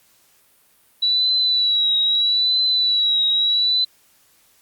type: tone with vibrato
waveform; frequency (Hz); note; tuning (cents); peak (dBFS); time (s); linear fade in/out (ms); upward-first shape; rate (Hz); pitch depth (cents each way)
sine; 3927; B7; -11; -15; 1.02-3.85; 10; triangle; 0.78; 55
effects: white hiss -57 dBFS RMS until 4.61 s + Opus 48 kbps